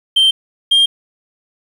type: tone pair in turn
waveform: sine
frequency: 3136 / 3207 Hz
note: G7 / G7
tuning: 0 / +39 cents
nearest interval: unison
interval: 39 cents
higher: second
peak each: -5 dBFS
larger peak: neither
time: 0.16-0.31 / 0.71-0.86 s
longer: neither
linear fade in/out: 10 ms
effects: tanh soft clip ceiling -7 dBFS + 7-bit